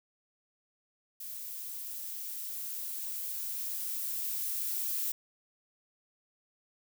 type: noise with level ramp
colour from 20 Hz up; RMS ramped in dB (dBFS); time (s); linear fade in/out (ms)
violet; -42 to -33; 1.2-5.12; 5
effects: none